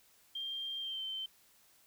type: tone with pitch glide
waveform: sine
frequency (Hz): 3184 to 3101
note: G7 to G7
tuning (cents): +26 to -19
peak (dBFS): -37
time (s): 0.35-1.26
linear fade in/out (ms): 5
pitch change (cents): -45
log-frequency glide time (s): 0.8-1.03
effects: white hiss -66 dBFS RMS until 1.86 s